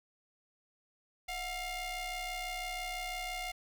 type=ring-modulated tone; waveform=sawtooth; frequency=698.5 Hz; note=F5; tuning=in tune; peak=-30 dBFS; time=1.28-3.52 s; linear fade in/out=10 ms; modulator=1430 Hz; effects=none